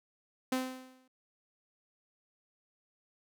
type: tone with exponential decay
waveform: sawtooth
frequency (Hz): 258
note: C4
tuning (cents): -24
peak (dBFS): -24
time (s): 0.52-1.08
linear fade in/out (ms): 5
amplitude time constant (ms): 120
effects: none